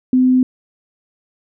sine tone, 255.3 Hz, C4, 42 cents flat, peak -9 dBFS, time 0.13-0.43 s, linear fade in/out 2 ms, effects none

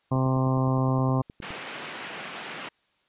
harmonic tone, 130.81 Hz, C3, in tune, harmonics 1 / 2 / 3 / 4 / 5 / 6 / 7 / 8 / 9, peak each -23 / -27 / -35 / -34 / -35 / -36 / -38 / -33 / -43 dBFS, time 0.11-1.22 s, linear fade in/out 10 ms
click train, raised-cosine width 3 ms, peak -27 dBFS, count 14, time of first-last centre 0.16-1.506 s, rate 9.66 Hz
white band-pass noise, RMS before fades -38 dBFS, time 1.42-2.69 s, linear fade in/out 5 ms, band 140 to 3000 Hz, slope 24 dB/octave
effects white hiss -68 dBFS RMS until 3.08 s + resampled to 8000 Hz

